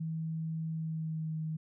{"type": "tone with pitch glide", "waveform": "sine", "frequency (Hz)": [160.9, 157.77], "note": ["E3", "D#3"], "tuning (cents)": [-42, 24], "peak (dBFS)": -33, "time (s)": [0, 1.57], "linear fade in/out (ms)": 10, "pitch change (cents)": -34, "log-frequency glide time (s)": [0.69, 1.37], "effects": []}